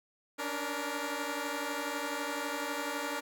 10% pulse tone cluster, 283.5 / 295.5 / 468.9 Hz, C#4 / D4 / A#4, +39 / +11 / +10 cents, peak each -30 dBFS, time 0.38-3.21 s, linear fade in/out 20 ms, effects none

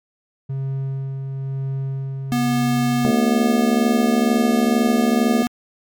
triangle tone with tremolo, 135.2 Hz, C#3, 43 cents flat, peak -19 dBFS, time 0.49-3.11 s, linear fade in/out 10 ms, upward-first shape sine, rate 1 Hz, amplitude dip 35%
square tone, 242.4 Hz, B3, 32 cents flat, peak -18 dBFS, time 2.32-5.47 s, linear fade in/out 0 ms
harmonic tone, 73.42 Hz, D2, in tune, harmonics 3 / 4 / 5 / 6 / 7 / 8 / 9 / 10, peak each -19 / -31 / -26 / -25 / -32 / -31 / -28 / -41 dBFS, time 3.05-5.43 s, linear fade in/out 0 ms
effects MP3 96 kbps

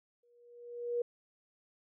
sine tone with exponential growth, 478.8 Hz, A#4, 46 cents sharp, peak -28 dBFS, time 0.23-1.02 s, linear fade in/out 5 ms, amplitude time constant 170 ms, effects none

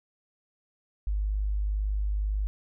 sine tone, 51 Hz, G#1, 31 cents flat, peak -25 dBFS, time 1.07-2.47 s, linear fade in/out 0 ms, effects none

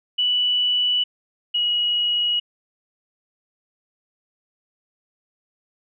sine tone pair in turn, 2960 / 2906 Hz, F#7 / F#7, 0 / -32 cents, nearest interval unison, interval 32 cents, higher first, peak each -17 / -18 dBFS, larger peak first, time 0.18-1.04 / 1.54-2.4 s, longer neither, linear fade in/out 10 ms, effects none

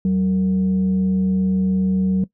sine tone with frequency modulation, 188.6 Hz, F#3, 33 cents sharp, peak -15 dBFS, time 0.05-2.24 s, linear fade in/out 2 ms, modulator 270 Hz, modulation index 0.28, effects noise-tail reverb RT60 0.1 s tail -18 dB re dry

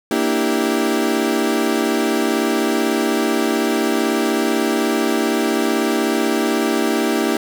35% pulse chord, E half-diminished seventh, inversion second, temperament equal, 233.1 / 293.7 / 329.6 / 392 Hz, Bb3 / D4 / E4 / G4, 0 / 0 / 0 / 0 cents, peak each -20 dBFS, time 0.11-7.37 s, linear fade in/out 2 ms, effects none

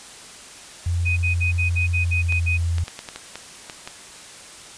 sine tone with pitch glide, 86.5 to 84.57 Hz, F2 to E2, -16 to +45 cents, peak -19 dBFS, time 0.86-2.84 s, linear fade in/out 5 ms, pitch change -39 cents, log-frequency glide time 1.98-2.4 s
sine tone bursts, 2500 Hz, D#7, 8 cents sharp, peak -21 dBFS, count 9, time 1.05-2.578 s, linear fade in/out 20 ms, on 120 ms, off 56 ms
clicks, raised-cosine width 0.2 ms, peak -15 dBFS, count 9, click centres 2.324 / 2.783 / 2.881 / 2.991 / 3.088 / 3.16 / 3.356 / 3.698 / 3.875 s
effects white hiss -41 dBFS RMS until 4.77 s + resampled to 22050 Hz

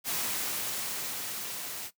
white noise with level ramp, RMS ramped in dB -31 to -39 dBFS, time 0.04-1.91 s, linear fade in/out 50 ms, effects noise-tail reverb RT60 0.1 s tail -17 dB re dry + high-pass 100 Hz 12 dB/octave

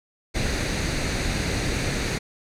pink noise with comb filter, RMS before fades -25 dBFS, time 0.34-2.19 s, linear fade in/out 20 ms, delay 0.47 ms, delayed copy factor +0.5, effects low-pass 7000 Hz 12 dB/octave

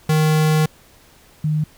square / sine tone pair in turn, 155.3 / 153.34 Hz, D#3 / D#3, -3 / -25 cents, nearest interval unison, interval 22 cents, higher first, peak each -14 / -16 dBFS, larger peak first, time 0.09-0.66 / 1.44-1.64 s, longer first, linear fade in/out 5 ms, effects pink hiss -50 dBFS RMS until 1.77 s

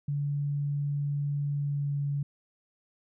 sine tone with pitch glide, 143.7 to 142.46 Hz, D3 to C#3, -37 to +48 cents, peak -27 dBFS, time 0.08-2.23 s, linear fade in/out 5 ms, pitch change -15 cents, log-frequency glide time 1.54-2 s, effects none

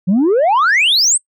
sine exponential sweep, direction up, 170.7 to 8870 Hz, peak -7 dBFS, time 0.07-1.18 s, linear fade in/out 20 ms, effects noise-tail reverb RT60 0.1 s tail -25 dB re dry + tanh soft clip ceiling -8 dBFS

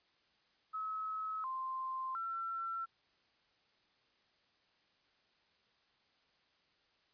sine tone with pitch steps, 1287 / 1046 / 1348 Hz, E6 / C6 / E6, -42 / -1 / +38 cents, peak -37 dBFS, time 0.73-2.86 s, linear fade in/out 20 ms, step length 710 ms, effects white hiss -73 dBFS RMS until 7.13 s + resampled to 11025 Hz

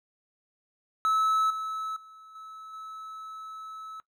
triangle tone with level steps, 1300 Hz, E6, 24 cents flat, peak -20 / -29 / -46 / -40 / -37 dBFS, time 1.05-4 s, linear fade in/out 0 ms, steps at 1.5 / 1.96 / 2.35 / 2.73 s, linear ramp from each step 5 ms, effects noise-tail reverb RT60 0.1 s tail -17 dB re dry

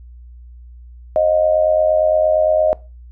sine tone with amplitude modulation, 622.3 Hz, D#5, in tune, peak -8 dBFS, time 1.16-2.73 s, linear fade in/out 0 ms, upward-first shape sine, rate 88.7 Hz, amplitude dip 70%, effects noise-tail reverb RT60 0.3 s tail -21 dB re dry + added 60 Hz sine -36 dBFS peak until 3.11 s

